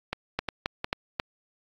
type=two click trains; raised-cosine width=0.3 ms; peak=-13 / -10 dBFS; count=3 / 4; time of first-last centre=0.13-0.844 / 0.39-1.199 s; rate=2.8 / 3.71 Hz; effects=AAC 64 kbps